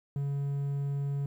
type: tone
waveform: triangle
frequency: 140.7 Hz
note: C#3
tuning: 26 cents sharp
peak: -27 dBFS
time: 0.16-1.26 s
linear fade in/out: 2 ms
effects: 11-bit